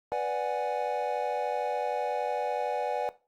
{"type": "chord", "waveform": "triangle", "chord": "G# half-diminished seventh", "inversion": "first", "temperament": "equal", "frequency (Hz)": [493.9, 587.3, 740, 830.6], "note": ["B4", "D5", "F#5", "G#5"], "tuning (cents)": [0, 0, 0, 0], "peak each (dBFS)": -31, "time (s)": [0.12, 3.09], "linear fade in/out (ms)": 0, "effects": ["noise-tail reverb RT60 0.3 s tail -17 dB re dry", "Opus 48 kbps"]}